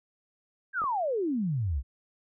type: exponential sweep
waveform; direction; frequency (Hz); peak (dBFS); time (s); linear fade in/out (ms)
sine; down; 1654 to 59; -26; 0.73-1.83; 50
type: clicks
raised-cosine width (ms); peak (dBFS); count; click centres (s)
1; -28; 2; 0.818 / 0.84
effects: none